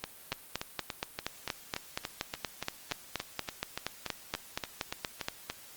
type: two click trains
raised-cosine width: 0.2 ms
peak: -16 / -14 dBFS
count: 20 / 22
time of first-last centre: 0.04-5.5 / 0.32-5.285 s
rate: 3.48 / 4.23 Hz
effects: white hiss -52 dBFS RMS until 5.76 s + Opus 32 kbps